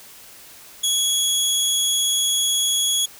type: tone with vibrato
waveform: 20% pulse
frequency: 3346 Hz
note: G#7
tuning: 12 cents sharp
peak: -12 dBFS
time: 0.83-3.06 s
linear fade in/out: 10 ms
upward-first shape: triangle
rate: 20 Hz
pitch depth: 14 cents each way
effects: white hiss -44 dBFS RMS until 3.19 s